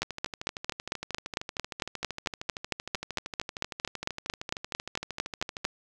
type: two click trains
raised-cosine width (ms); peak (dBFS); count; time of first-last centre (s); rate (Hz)
0.2; -18 / -10; 74 / 26; 0.03-5.645 / 0.02-5.651; 13 / 4.44
effects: none